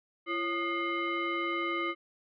sine tone with frequency modulation, 1229 Hz, D#6, 22 cents flat, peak -29 dBFS, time 0.26-1.95 s, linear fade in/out 50 ms, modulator 889 Hz, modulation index 1.4, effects none

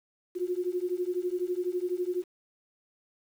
sine beating tone pair, 353.5 / 365.5 Hz, F4 / F#4, +21 / -21 cents, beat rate 12 Hz, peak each -31 dBFS, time 0.35-2.24 s, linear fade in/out 20 ms, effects 9-bit

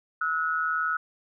sine tone pair together, 1300 / 1459.2 Hz, E6 / F#6, -24 / -24 cents, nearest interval major second, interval 200 cents, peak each -27 dBFS, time 0.21-0.97 s, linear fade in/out 5 ms, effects none

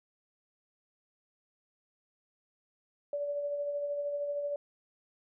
sine tone with tremolo, 577 Hz, D5, 31 cents flat, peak -30 dBFS, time 3.13-4.56 s, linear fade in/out 2 ms, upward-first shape sine, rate 13 Hz, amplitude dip 35%, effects none

